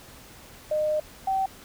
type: tone pair in turn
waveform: sine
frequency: 611 / 769.8 Hz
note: D#5 / G5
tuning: -32 / -32 cents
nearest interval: major third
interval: 400 cents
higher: second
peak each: -22 dBFS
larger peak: neither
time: 0.71-1 / 1.27-1.46 s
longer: first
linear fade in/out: 5 ms
effects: pink hiss -48 dBFS RMS until 1.64 s